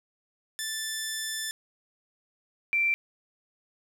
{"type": "tone pair in turn", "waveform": ["10% pulse", "sine"], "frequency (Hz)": [1760, 2349], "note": ["A6", "D7"], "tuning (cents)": [0, 0], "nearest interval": "perfect fourth", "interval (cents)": 500, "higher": "second", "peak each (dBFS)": [-22, -22], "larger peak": "neither", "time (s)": [[0.59, 1.51], [2.73, 2.94]], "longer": "first", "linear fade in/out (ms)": 0, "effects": ["9-bit"]}